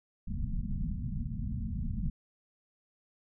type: low-pass noise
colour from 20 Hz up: pink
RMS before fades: -34 dBFS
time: 0.27-2.1 s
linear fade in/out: 5 ms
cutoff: 240 Hz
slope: 96 dB/octave
effects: none